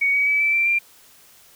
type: tone with pitch steps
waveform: sine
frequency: 2238 / 2265 / 2293 / 2321 / 2349 / 2378 Hz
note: C#7 / C#7 / D7 / D7 / D7 / D7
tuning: +16 / +37 / -42 / -21 / 0 / +21 cents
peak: -16 dBFS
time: 0.01-0.79 s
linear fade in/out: 10 ms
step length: 130 ms
effects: white hiss -51 dBFS RMS until 1.55 s